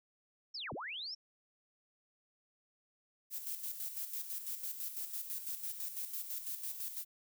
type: linear two-way sweep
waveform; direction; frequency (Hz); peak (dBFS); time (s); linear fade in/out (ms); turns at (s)
sine; down then up; 5580 to 73.7 to 5580; -40; 0.54-1.15; 10; 0.73
type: noise with tremolo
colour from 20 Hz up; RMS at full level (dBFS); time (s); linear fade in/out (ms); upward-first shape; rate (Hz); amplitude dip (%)
violet; -40; 3.3-7.05; 50; square; 6; 55
effects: none